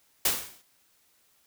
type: noise with exponential decay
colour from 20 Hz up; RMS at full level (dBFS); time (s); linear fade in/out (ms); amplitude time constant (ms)
white; -21; 0.25-0.62; 5; 80
effects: white hiss -66 dBFS RMS until 1.46 s